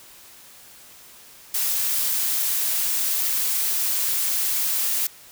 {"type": "noise", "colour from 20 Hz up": "blue", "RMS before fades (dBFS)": -23, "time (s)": [1.54, 5.07], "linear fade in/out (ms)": 5, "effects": ["white hiss -47 dBFS RMS until 5.31 s"]}